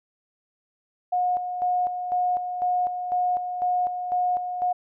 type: tone with tremolo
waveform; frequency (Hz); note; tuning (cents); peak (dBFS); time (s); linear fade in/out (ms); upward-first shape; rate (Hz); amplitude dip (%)
sine; 722; F#5; -43; -20; 1.12-4.73; 10; square; 2; 55
effects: none